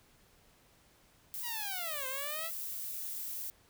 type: noise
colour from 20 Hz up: violet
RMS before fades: -40 dBFS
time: 1.34-3.5 s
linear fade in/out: 0 ms
type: linear two-way sweep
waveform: 10% pulse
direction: down then up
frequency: 987.8 to 514 to 671 Hz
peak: -31 dBFS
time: 1.42-2.51 s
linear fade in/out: 50 ms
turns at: 2.07 s
effects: pink hiss -65 dBFS RMS until 3.69 s